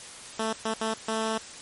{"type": "tone bursts at uneven times", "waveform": "10% pulse", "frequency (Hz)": 221.4, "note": "A3", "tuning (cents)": 11, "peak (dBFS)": -18, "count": 4, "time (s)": [[0.39, 0.53], [0.65, 0.74], [0.81, 0.94], [1.08, 1.38]], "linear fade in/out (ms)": 5, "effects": ["white hiss -43 dBFS RMS until 1.61 s", "MP3 48 kbps"]}